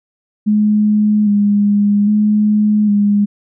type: tone with vibrato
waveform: sine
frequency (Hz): 207.7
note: G#3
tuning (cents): 0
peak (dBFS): -9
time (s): 0.46-3.26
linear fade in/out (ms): 20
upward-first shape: square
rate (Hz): 0.62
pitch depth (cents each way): 26
effects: none